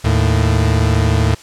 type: tone pair together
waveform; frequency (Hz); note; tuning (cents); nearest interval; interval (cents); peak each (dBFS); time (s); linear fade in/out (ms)
40% pulse; 78.2 / 110.59; D#2 / A2; +9 / +9; tritone; 600; -14 / -13; 0.04-1.35; 10
effects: white hiss -40 dBFS RMS until 1.42 s + low-pass 8000 Hz 12 dB/octave